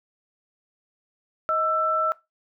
sine tone pair together, 629.3 / 1330 Hz, D#5 / E6, +19 / +15 cents, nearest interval octave + minor second, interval 1296 cents, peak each -27 / -21 dBFS, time 1.49-2.12 s, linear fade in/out 0 ms, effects noise-tail reverb RT60 0.2 s tail -19 dB re dry

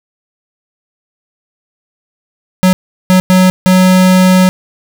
square tone bursts at uneven times, 185 Hz, F#3, in tune, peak -5 dBFS, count 4, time 2.63-2.73 / 3.1-3.2 / 3.3-3.5 / 3.66-4.49 s, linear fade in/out 0 ms, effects none

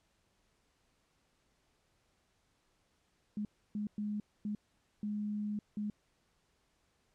sine tone bursts at uneven times, 208.8 Hz, G#3, 10 cents sharp, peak -34 dBFS, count 6, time 3.37-3.45 / 3.75-3.87 / 3.98-4.2 / 4.45-4.55 / 5.03-5.59 / 5.77-5.9 s, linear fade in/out 2 ms, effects pink hiss -75 dBFS RMS until 7.14 s + low-pass 9000 Hz 12 dB/octave

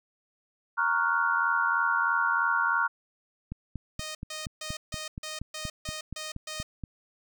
sine chord, Gb major seventh, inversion first, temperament equal, 932.3 / 1108.7 / 1396.9 / 1480 Hz, Bb5 / Db6 / F6 / Gb6, 0 / 0 / 0 / 0 cents, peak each -30 / -30 / -26 / -30 dBFS, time 0.77-2.88 s, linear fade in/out 20 ms
click train, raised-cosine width 5 ms, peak -23 dBFS, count 15, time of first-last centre 3.52-6.838 s, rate 4.22 Hz
5% pulse tone bursts, 620 Hz, D#5, 6 cents flat, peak -24 dBFS, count 9, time 3.99-6.63 s, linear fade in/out 5 ms, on 160 ms, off 150 ms
effects none

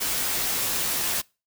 white noise with comb filter, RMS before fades -26 dBFS, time 0-1.22 s, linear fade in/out 20 ms, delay 13 ms, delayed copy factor -0.5, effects noise-tail reverb RT60 0.3 s tail -25 dB re dry

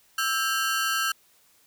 sawtooth ring-modulated tone, 1455 Hz, F#6, 29 cents flat, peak -17 dBFS, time 0.18-1.12 s, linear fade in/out 5 ms, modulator 134 Hz, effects white hiss -61 dBFS RMS until 1.66 s

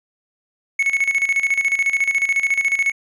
triangle tone with tremolo, 2203 Hz, C#7, 11 cents flat, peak -12 dBFS, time 0.79-2.92 s, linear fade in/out 5 ms, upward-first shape square, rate 14 Hz, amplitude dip 70%, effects resampled to 32000 Hz

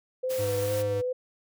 sine tone with vibrato, 507 Hz, B4, 45 cents sharp, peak -26 dBFS, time 0.23-1.13 s, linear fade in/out 10 ms, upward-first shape sine, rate 2.3 Hz, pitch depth 40 cents each way
white noise, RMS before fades -39 dBFS, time 0.29-0.83 s, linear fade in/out 20 ms
square tone, 103.83 Hz, G#2, in tune, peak -32 dBFS, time 0.38-1.02 s, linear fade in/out 20 ms
effects none

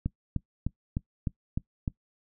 click train, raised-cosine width 5 ms, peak -16 dBFS, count 7, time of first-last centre 0.06-1.878 s, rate 3.3 Hz, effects noise-tail reverb RT60 0.1 s tail -21 dB re dry

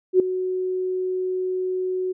sine tone with ADSR envelope, 370 Hz, F#4, in tune, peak -9 dBFS, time 0.13-2.13 s, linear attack 68 ms, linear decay 3 ms, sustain -13 dB, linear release 18 ms, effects none

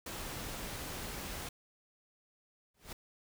pink noise, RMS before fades -42 dBFS, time 0.06-1.49 s, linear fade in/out 5 ms
pink noise with exponential growth, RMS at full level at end -40 dBFS, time 2.74-2.93 s, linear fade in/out 5 ms, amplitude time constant 41 ms
effects none

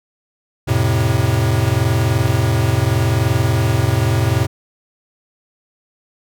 square chord, F major, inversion none, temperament equal, 87.31 / 110 / 130.81 Hz, F2 / A2 / C3, 0 / 0 / 0 cents, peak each -21 / -17 / -19 dBFS, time 0.67-4.47 s, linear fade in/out 20 ms, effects none

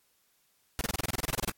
pink noise bursts, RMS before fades -30 dBFS, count 15, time 0.79-1.497 s, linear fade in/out 0 ms, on 21 ms, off 28 ms, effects white hiss -70 dBFS RMS until 1.57 s + AAC 64 kbps

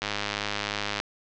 click train, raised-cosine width 0.2 ms, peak -10 dBFS, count 102, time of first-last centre 0.02-1.001 s, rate 103 Hz, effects low-pass 5000 Hz 12 dB/octave

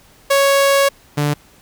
sawtooth tone pair in turn, 554.4 / 146.84 Hz, C#5 / D3, 0 / 0 cents, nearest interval octave + major seventh, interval 2300 cents, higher first, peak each -7 / -11 dBFS, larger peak first, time 0.3-0.89 / 1.17-1.34 s, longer first, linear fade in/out 10 ms, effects pink hiss -49 dBFS RMS until 1.61 s

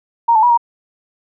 sine tone with pitch steps, 932 / 874 / 968 / 942 Hz, A#5 / A5 / B5 / A#5, -1 / -12 / -35 / +18 cents, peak -8 dBFS, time 0.28-0.576 s, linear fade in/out 10 ms, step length 74 ms, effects none

